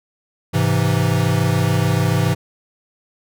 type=chord; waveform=square; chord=Ab augmented; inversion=none; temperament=equal; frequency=103.83 / 130.81 / 164.81 Hz; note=Ab2 / C3 / E3; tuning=0 / 0 / 0 cents; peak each=-20 dBFS; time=0.53-2.35 s; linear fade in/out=20 ms; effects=none